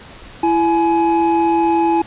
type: tone pair together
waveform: triangle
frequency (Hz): 334.3 / 844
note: E4 / G#5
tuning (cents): +24 / +28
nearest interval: octave + major third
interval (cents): 1604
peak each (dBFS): -13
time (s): 0.43-2.02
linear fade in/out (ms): 5
effects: pink hiss -38 dBFS RMS until 2.06 s + resampled to 8000 Hz